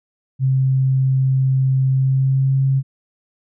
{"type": "tone with pitch glide", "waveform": "sine", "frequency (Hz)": [132.4, 134.71], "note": ["C3", "C#3"], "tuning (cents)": [21, -49], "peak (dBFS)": -13, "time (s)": [0.39, 2.83], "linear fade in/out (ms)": 50, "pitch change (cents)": 30, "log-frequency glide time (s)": [1.9, 2.58], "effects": []}